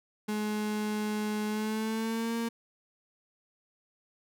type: tone with pitch glide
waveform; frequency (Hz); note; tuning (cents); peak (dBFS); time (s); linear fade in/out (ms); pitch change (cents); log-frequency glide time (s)
35% pulse; 211.8 to 231; G#3 to A#3; +34 to -16; -28; 0.28-2.49; 10; +150; 1.47-2.36
effects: none